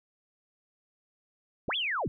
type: linear two-way sweep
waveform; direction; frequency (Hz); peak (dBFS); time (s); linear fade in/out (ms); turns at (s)
sine; up then down; 46.25 to 3520 to 66.6; -28; 1.68-2.08; 0; 1.76
effects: none